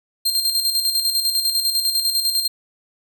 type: tone with tremolo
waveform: sawtooth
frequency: 4186 Hz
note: C8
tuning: in tune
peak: -13 dBFS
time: 0.25-2.48 s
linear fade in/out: 10 ms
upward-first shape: square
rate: 10 Hz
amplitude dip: 50%
effects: none